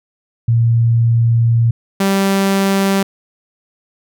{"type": "tone pair in turn", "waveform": ["sine", "sawtooth"], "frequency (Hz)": [116.2, 195.42], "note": ["A#2", "G3"], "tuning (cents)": [-5, -5], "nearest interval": "major sixth", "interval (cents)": 900, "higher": "second", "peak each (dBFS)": [-9, -8], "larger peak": "second", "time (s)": [[0.48, 1.71], [2, 3.03]], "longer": "first", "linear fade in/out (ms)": 5, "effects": []}